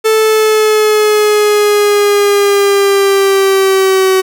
45% pulse linear sweep, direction down, 440 to 377.1 Hz, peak -7 dBFS, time 0.04-4.22 s, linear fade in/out 20 ms, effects none

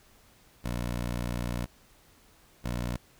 15% pulse tone pair in turn, 60 / 60.25 Hz, B1 / B1, -49 / -42 cents, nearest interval unison, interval 7 cents, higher second, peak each -24 dBFS, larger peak neither, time 0.64-1.66 / 2.64-2.97 s, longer first, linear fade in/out 10 ms, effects pink hiss -60 dBFS RMS until 3.19 s

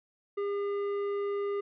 triangle tone with tanh clipping, 404 Hz, G#4, 48 cents flat, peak -31 dBFS, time 0.37-1.61 s, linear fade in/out 10 ms, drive 14 dB, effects none

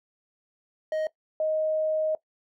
triangle / sine tone pair in turn, 625 / 625 Hz, D#5 / D#5, +8 / +8 cents, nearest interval unison, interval 0 cents, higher neither, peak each -23 dBFS, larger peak neither, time 0.92-1.07 / 1.4-2.15 s, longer second, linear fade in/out 2 ms, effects noise-tail reverb RT60 0.1 s tail -18 dB re dry

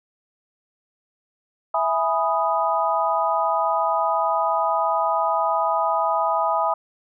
sine chord, E major seventh, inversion none, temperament equal, 659.3 / 830.6 / 987.8 / 1244.5 Hz, E5 / G#5 / B5 / D#6, 0 / 0 / 0 / 0 cents, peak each -24 dBFS, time 1.74-6.74 s, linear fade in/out 5 ms, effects none

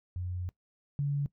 sine tone pair in turn, 89.8 / 142.55 Hz, F2 / C#3, +49 / +49 cents, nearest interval minor sixth, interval 800 cents, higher second, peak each -33 / -27 dBFS, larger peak second, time 0.16-0.49 / 0.99-1.26 s, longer first, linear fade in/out 0 ms, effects noise-tail reverb RT60 0.1 s tail -19 dB re dry

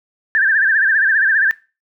sine tone with vibrato, 1667 Hz, G#6, 6 cents sharp, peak -11 dBFS, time 0.35-1.51 s, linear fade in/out 0 ms, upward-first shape sine, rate 15 Hz, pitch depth 130 cents each way, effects noise-tail reverb RT60 0.3 s tail -20 dB re dry

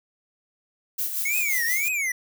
violet noise with tremolo, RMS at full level -26 dBFS, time 0.98-1.89 s, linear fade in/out 10 ms, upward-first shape sine, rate 5.7 Hz, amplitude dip 50%
square tone with vibrato, 2149 Hz, C7, 46 cents sharp, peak -24 dBFS, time 1.25-2.12 s, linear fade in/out 5 ms, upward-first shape triangle, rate 1.9 Hz, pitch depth 300 cents each way
effects none

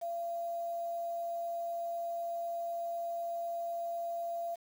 sine tone with quantisation, 682 Hz, F5, 41 cents flat, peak -34 dBFS, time 0.01-4.56 s, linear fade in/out 20 ms, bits 9, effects none

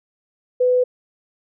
sine tone, 500 Hz, B4, 21 cents sharp, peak -13 dBFS, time 0.6-0.84 s, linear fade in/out 10 ms, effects none

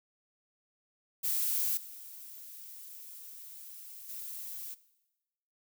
violet noise with level steps, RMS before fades -31 / -48 / -42 dBFS, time 1.23-4.75 s, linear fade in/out 20 ms, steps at 1.77 / 4.09 s, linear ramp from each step 2 ms, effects noise-tail reverb RT60 1.0 s tail -18 dB re dry

